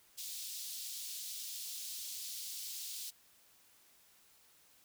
pink high-pass noise, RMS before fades -44 dBFS, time 0.17-3.11 s, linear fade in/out 20 ms, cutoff 3700 Hz, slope 24 dB/octave, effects white hiss -66 dBFS RMS until 4.84 s

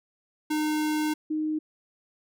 square / sine tone pair in turn, 305.7 / 309.1 Hz, D#4 / D#4, -30 / -11 cents, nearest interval unison, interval 19 cents, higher second, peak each -25 dBFS, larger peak neither, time 0.5-1.14 / 1.3-1.59 s, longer first, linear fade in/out 10 ms, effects none

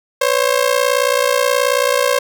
sawtooth ring-modulated tone, 533 Hz, C5, 32 cents sharp, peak -6 dBFS, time 0.21-2.19 s, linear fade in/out 5 ms, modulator 29.3 Hz, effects none

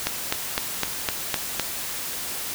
click train, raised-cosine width 0.2 ms, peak -4 dBFS, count 7, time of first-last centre 0.07-1.597 s, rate 3.93 Hz, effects white hiss -31 dBFS RMS until 2.54 s

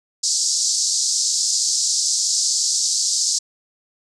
pink band-pass noise, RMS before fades -20 dBFS, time 0.23-3.39 s, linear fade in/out 10 ms, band 4600 to 8000 Hz, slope 48 dB/octave, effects none

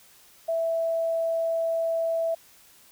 sine tone, 659.3 Hz, E5, in tune, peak -23 dBFS, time 0.48-2.35 s, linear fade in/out 10 ms, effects white hiss -55 dBFS RMS until 2.91 s

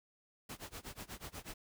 pink noise with tremolo, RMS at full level -45 dBFS, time 0.49-1.54 s, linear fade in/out 5 ms, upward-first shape sine, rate 8.2 Hz, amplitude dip 95%, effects none

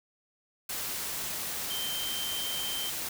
sine tone in noise, 3126 Hz, G7, 6 cents flat, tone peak -34 dBFS, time 1.7-2.9 s, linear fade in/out 5 ms, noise white, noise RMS -35 dBFS, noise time 0.69-3.09 s, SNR -2 dB, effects none

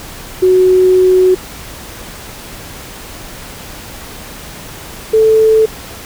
sine tone pair in turn, 370 / 439.7 Hz, F#4 / A4, 0 / -1 cents, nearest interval minor third, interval 299 cents, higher second, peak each -5 / -5 dBFS, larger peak neither, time 0.42-1.35 / 5.13-5.66 s, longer first, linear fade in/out 10 ms, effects pink hiss -30 dBFS RMS until 6.05 s

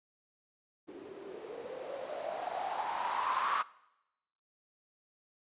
violet noise with low-pass filter sweep, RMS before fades -37 dBFS, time 0.87-3.63 s, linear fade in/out 20 ms, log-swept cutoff 330 to 1200 Hz, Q 6.8, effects noise-tail reverb RT60 0.9 s tail -21 dB re dry + resampled to 8000 Hz

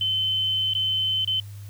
sine tone with dropouts, 3064 Hz, G7, 40 cents flat, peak -21 dBFS, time 0.01-1.4 s, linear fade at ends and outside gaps 2 ms, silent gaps 0.736-0.75 / 1.248-1.275 s, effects added 101 Hz sine -36 dBFS peak until 1.69 s + white hiss -53 dBFS RMS until 1.69 s

